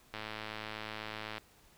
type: click train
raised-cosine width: 0.3 ms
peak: -24 dBFS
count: 135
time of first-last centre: 0.14-1.381 s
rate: 108 Hz
effects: pink hiss -63 dBFS RMS until 1.77 s